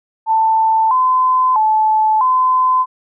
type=tone with pitch steps; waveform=sine; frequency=887 / 1023 / 868 / 1023 Hz; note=A5 / C6 / A5 / C6; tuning=+14 / -39 / -24 / -39 cents; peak=-10 dBFS; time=0.26-2.86 s; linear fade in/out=50 ms; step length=650 ms; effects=none